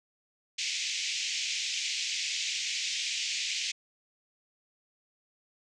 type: band-pass noise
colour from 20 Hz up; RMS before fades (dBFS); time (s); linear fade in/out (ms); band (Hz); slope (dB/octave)
pink; -33; 0.58-3.72; 10; 2200 to 7100; 48
effects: none